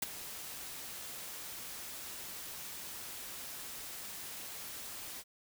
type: noise with ADSR envelope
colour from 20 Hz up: white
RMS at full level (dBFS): -32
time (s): 0.02-5.24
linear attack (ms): 5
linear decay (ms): 20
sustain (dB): -13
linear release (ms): 47
effects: none